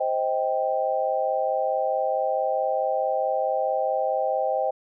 sine chord, C minor, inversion none, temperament just, 523.3 / 627.9 / 784.9 Hz, C5 / Eb5 / G5, 0 / +16 / +2 cents, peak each -26 dBFS, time 0-4.71 s, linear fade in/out 10 ms, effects none

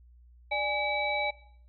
sine tone cluster, 593 / 830 / 2293 / 3908 Hz, D5 / G#5 / D7 / B7, +17 / -1 / -42 / -19 cents, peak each -33 / -32 / -30 / -38 dBFS, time 0.51-1.31 s, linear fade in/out 10 ms, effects noise-tail reverb RT60 0.6 s tail -17 dB re dry + added 60 Hz sine -53 dBFS peak until 1.68 s

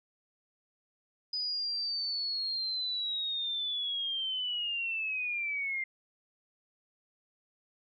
sine linear sweep, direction down, 4986 to 2093 Hz, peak -31 dBFS, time 1.33-5.84 s, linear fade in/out 5 ms, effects none

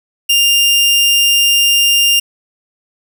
sawtooth tone, 2800 Hz, F7, 4 cents sharp, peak -5 dBFS, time 0.29-2.2 s, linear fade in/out 10 ms, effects none

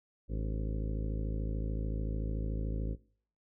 harmonic tone with a mistuned harmonic, 53.6 Hz, A1, 45 cents flat, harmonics 1 / 2 / 3 / 4 / 5 / 6 / 7 / 8 / 9 / 10, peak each -33 / -39 / -43 / -45 / -47 / -49 / -50 / -51 / -52 / -53 dBFS, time 0.28-2.97 s, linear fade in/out 50 ms, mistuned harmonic 6, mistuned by -110 cents, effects noise-tail reverb RT60 0.6 s tail -25 dB re dry

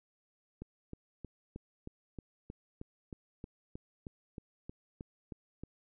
click train, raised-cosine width 3 ms, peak -30 dBFS, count 17, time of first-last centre 0.62-5.636 s, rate 3.19 Hz, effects none

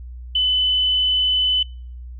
sine tone, 3012 Hz, F#7, 30 cents sharp, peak -15 dBFS, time 0.35-1.63 s, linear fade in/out 5 ms, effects noise-tail reverb RT60 0.5 s tail -25 dB re dry + added 61 Hz sine -32 dBFS peak until 2.19 s

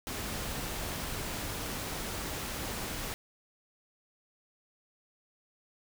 pink noise, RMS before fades -37 dBFS, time 0.07-3.14 s, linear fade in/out 0 ms, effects none

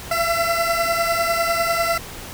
20% pulse beating tone pair, 671 / 681 Hz, E5 / F5, +31 / -44 cents, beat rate 10 Hz, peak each -15 / -18 dBFS, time 0.11-1.98 s, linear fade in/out 5 ms, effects pink hiss -35 dBFS RMS until 2.33 s

